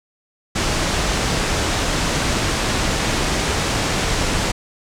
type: low-pass noise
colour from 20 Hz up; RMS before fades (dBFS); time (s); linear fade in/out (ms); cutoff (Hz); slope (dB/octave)
pink; -20; 0.55-4.52; 10; 8200; 24
effects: none